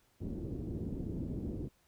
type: low-pass noise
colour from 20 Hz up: white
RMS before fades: -39 dBFS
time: 0.2-1.69 s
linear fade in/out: 20 ms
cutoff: 320 Hz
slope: 24 dB/octave
effects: pink hiss -71 dBFS RMS until 1.87 s